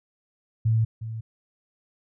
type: tone with echo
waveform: sine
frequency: 111.9 Hz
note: A2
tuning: 30 cents sharp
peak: -18 dBFS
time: 0.65-0.85 s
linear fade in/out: 10 ms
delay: 360 ms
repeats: 1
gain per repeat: -12 dB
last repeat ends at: 1.21 s
effects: none